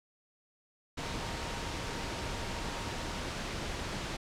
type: tone in noise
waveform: sine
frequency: 932.3 Hz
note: A#5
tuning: in tune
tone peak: -48 dBFS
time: 1-3.2 s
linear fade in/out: 10 ms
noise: pink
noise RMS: -37 dBFS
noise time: 0.97-4.17 s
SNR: -14 dB
effects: low-pass 6000 Hz 12 dB/octave